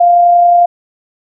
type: tone with amplitude modulation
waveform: sine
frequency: 698.5 Hz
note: F5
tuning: in tune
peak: -3 dBFS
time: 0-0.66 s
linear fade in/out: 10 ms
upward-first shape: sine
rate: 31 Hz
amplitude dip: 25%
effects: none